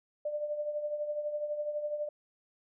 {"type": "tone with tremolo", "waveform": "sine", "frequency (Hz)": 595, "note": "D5", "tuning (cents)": 22, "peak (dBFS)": -29, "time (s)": [0.25, 2.09], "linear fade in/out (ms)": 5, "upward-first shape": "triangle", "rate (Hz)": 12, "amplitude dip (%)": 65, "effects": []}